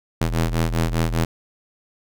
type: ring-modulated tone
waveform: sawtooth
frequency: 82.4 Hz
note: E2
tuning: in tune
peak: -12 dBFS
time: 0.21-1.25 s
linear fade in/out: 5 ms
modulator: 38.7 Hz
effects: none

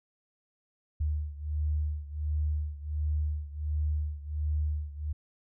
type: beating tone pair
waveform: sine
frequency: 75 / 76.4 Hz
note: D2 / D#2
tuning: +37 / -31 cents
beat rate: 1.4 Hz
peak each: -30 / -33 dBFS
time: 1-5.13 s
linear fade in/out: 10 ms
effects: none

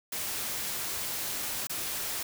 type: noise with dropouts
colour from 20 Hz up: white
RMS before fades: -34 dBFS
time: 0.12-2.23 s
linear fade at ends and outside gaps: 5 ms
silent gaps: 1.671-1.695 s
effects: none

